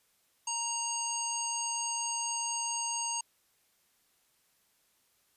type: harmonic tone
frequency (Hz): 932.3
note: A#5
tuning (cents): 0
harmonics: 1 / 3 / 5 / 7 / 9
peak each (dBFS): -37 / -41 / -43 / -35 / -38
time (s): 0.47-3.21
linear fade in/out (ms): 5
effects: white hiss -71 dBFS RMS until 5.36 s + resampled to 32000 Hz